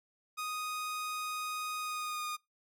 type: tone with pitch glide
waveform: sawtooth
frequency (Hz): 1244.5 to 1225.2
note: D#6 to D#6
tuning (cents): 0 to -27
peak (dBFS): -32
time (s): 0.37-2.37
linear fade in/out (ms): 20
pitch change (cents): -27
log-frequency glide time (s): 1.8-2.26
effects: noise-tail reverb RT60 0.2 s tail -23 dB re dry